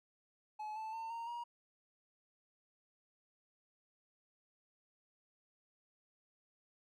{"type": "tone with pitch steps", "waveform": "triangle", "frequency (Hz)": [854, 877, 900.6, 924.9, 949.8], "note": ["G#5", "A5", "A5", "A#5", "A#5"], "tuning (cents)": [48, -6, 40, -14, 32], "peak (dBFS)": -39, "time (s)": [0.59, 1.44], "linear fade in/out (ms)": 10, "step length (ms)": 170, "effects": []}